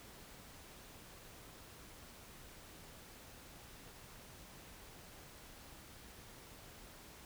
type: silence
effects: pink hiss -56 dBFS RMS until 7.25 s